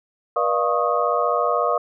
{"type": "tone cluster", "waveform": "sine", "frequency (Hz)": [482.7, 597, 693, 1095, 1249], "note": ["B4", "D5", "F5", "C#6", "D#6"], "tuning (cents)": [-40, 28, -14, -22, 6], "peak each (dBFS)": -24, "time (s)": [0.36, 1.78], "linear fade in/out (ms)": 5, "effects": []}